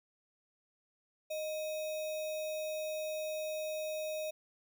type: tone with sample-and-hold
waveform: sine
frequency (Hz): 620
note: D#5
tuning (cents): -6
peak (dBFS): -35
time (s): 1.3-4.31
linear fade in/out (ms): 10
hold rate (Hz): 3150
effects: none